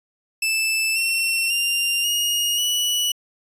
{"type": "tone with pitch steps", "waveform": "sawtooth", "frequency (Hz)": [2637, 2711, 2787, 2866, 2946], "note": ["E7", "E7", "F7", "F7", "F#7"], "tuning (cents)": [0, 48, -4, 44, -8], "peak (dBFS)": -16, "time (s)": [0.42, 3.12], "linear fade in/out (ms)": 5, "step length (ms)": 540, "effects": ["resampled to 32000 Hz"]}